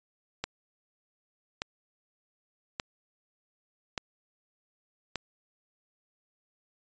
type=click train; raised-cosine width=0.2 ms; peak=-14 dBFS; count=5; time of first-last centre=0.44-5.157 s; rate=0.848 Hz; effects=resampled to 16000 Hz